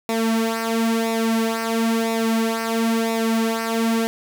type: tone with flanger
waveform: sawtooth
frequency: 226.3 Hz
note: A3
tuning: 49 cents sharp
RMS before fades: -21 dBFS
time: 0.09-4.07 s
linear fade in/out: 0 ms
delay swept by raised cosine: 0.64 to 4.14 ms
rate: 0.99 Hz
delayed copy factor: -0.7
effects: none